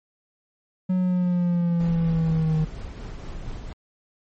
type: linear sweep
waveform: triangle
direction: down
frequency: 185 to 155.56 Hz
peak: -17 dBFS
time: 0.89-2.65 s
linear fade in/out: 10 ms
type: noise with tremolo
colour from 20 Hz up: brown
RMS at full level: -33 dBFS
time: 1.8-3.73 s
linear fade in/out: 2 ms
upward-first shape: sine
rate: 4.2 Hz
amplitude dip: 25%
effects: MP3 32 kbps